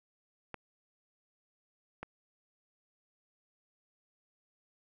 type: clicks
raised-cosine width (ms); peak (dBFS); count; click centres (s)
0.5; -25; 2; 0.543 / 2.03
effects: none